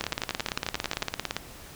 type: two click trains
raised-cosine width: 0.2 ms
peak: -10 / -11 dBFS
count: 25 / 12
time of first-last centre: 0.01-1.366 / 0.04-1.022 s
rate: 17.7 / 11.2 Hz
effects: pink hiss -46 dBFS RMS until 1.75 s